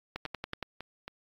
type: two click trains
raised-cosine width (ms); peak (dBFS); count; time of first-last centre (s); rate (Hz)
0.3; -24 / -19; 4 / 6; 0.26-1.08 / 0.16-0.627; 3.66 / 10.7
effects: AAC 32 kbps